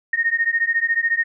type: beating tone pair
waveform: sine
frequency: 1843 / 1857 Hz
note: A#6 / A#6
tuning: -20 / -7 cents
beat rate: 14 Hz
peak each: -20 dBFS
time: 0.13-1.24 s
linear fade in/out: 5 ms
effects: none